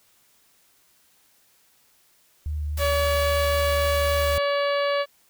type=tone with vibrato; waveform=sine; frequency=74.9 Hz; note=D2; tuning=35 cents sharp; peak=-25 dBFS; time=2.46-4.38 s; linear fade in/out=0 ms; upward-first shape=sine; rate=3.7 Hz; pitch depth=16 cents each way
type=noise; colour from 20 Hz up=white; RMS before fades=-35 dBFS; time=2.77-4.38 s; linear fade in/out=5 ms
type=harmonic tone; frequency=569 Hz; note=C#5; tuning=45 cents sharp; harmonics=1 / 2 / 3 / 4 / 5 / 6 / 7 / 8; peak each=-22 / -28 / -32 / -34 / -36 / -38 / -39 / -40 dBFS; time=2.78-5.06 s; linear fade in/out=50 ms
effects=white hiss -61 dBFS RMS until 5.29 s